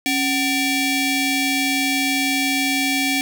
sawtooth ring-modulated tone, 1026 Hz, C6, 34 cents flat, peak -11 dBFS, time 0.06-3.21 s, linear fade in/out 0 ms, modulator 1300 Hz, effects none

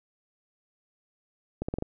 accelerating click train, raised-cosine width 2 ms, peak -17 dBFS, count 5, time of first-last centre 1.62-1.824 s, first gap 65 ms, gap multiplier 0.84, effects none

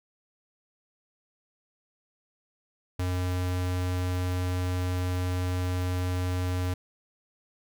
square tone, 90.6 Hz, F#2, 36 cents flat, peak -27 dBFS, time 2.99-6.74 s, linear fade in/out 5 ms, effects none

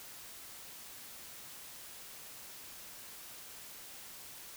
silence, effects white hiss -50 dBFS RMS until 4.56 s

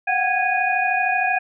sine tone cluster, 726 / 759 / 1653 / 2470 Hz, F#5 / F#5 / G#6 / D#7, -33 / +44 / -9 / -13 cents, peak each -23 dBFS, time 0.07-1.39 s, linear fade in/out 10 ms, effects none

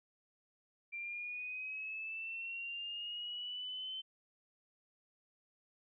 sine linear sweep, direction up, 2360 to 3082 Hz, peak -40 dBFS, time 0.92-4.02 s, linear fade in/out 20 ms, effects none

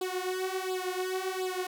sawtooth tone with flanger, 371.7 Hz, F#4, 8 cents sharp, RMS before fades -33 dBFS, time 0.01-1.67 s, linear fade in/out 5 ms, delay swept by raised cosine 0.24 to 6.04 ms, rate 1.4 Hz, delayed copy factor +0.9, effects none

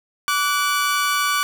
sawtooth tone pair together, 1156.5 / 1479 Hz, D6 / F#6, -27 / -1 cents, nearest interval major third, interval 426 cents, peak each -16 / -19 dBFS, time 0.28-1.43 s, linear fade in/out 0 ms, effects none

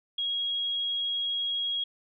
sine tone, 3296 Hz, G#7, 14 cents flat, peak -27 dBFS, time 0.18-1.84 s, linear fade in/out 5 ms, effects none

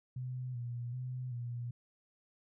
sine tone with vibrato, 123.47 Hz, B2, in tune, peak -37 dBFS, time 0.16-1.71 s, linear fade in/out 5 ms, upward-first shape square, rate 1.3 Hz, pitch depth 46 cents each way, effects none

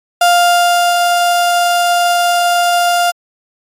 35% pulse tone with ADSR envelope, 700 Hz, F5, 4 cents sharp, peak -5 dBFS, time 0.21-3.12 s, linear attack 5 ms, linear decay 700 ms, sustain -3 dB, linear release 25 ms, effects AAC 48 kbps

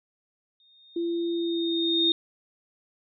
sine tone with exponential growth, 3682 Hz, A#7, 22 cents flat, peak -19 dBFS, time 0.6-2.12 s, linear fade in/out 1 ms, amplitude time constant 330 ms
sine tone with pitch glide, 340 to 333.6 Hz, F4 to E4, -46 to +21 cents, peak -25 dBFS, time 0.96-2.12 s, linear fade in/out 5 ms, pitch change -33 cents, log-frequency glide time 1.33-1.74 s
effects none

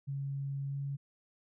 sine tone with pitch glide, 138.6 to 139.64 Hz, C#3 to C#3, 0 to +13 cents, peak -34 dBFS, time 0.07-0.97 s, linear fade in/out 20 ms, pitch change +13 cents, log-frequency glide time 0.68-0.76 s, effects none

